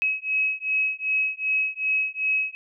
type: beating tone pair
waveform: sine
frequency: 2557 / 2559.6 Hz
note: D#7 / D#7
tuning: +47 / +48 cents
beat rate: 2.6 Hz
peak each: -25 dBFS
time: 0.02-2.55 s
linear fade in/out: 0 ms
effects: none